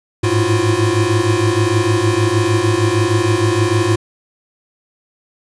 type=tone cluster; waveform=square; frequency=103 / 109.5 / 338.8 / 360.3 Hz; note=G#2 / A2 / E4 / F#4; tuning=-14 / -8 / +48 / -46 cents; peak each=-19 dBFS; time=0.23-3.96 s; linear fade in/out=10 ms; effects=resampled to 24000 Hz